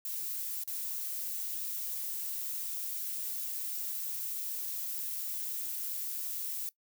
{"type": "noise with dropouts", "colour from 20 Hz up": "violet", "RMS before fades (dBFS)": -37, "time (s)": [0.05, 6.69], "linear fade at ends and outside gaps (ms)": 2, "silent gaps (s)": [0.637, 0.675], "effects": ["noise-tail reverb RT60 0.1 s tail -19 dB re dry"]}